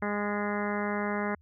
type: harmonic tone with a mistuned harmonic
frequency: 205.8 Hz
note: G#3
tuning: 16 cents flat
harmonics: 1 / 2 / 3 / 4 / 5 / 6 / 7 / 8 / 9 / 10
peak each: -32 / -35 / -37 / -38 / -39 / -40 / -40 / -41 / -42 / -42 dBFS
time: 0.02-1.35 s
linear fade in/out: 5 ms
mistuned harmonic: 8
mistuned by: +28 cents
effects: added 79 Hz sine -57 dBFS peak until 1.41 s